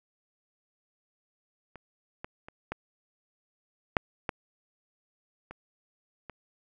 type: clicks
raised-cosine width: 0.5 ms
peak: -30 / -22 / -29 / -18 / -7 / -14 / -27 / -26 dBFS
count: 8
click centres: 1.757 / 2.245 / 2.485 / 2.72 / 3.968 / 4.292 / 5.51 / 6.297 s
effects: none